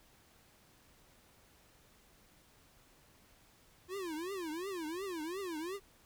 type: tone with vibrato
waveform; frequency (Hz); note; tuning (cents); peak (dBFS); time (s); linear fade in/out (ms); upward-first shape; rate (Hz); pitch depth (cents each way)
square; 349.2; F4; 0; -39; 3.88-5.8; 50; triangle; 2.8; 270
effects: pink hiss -65 dBFS RMS until 6.05 s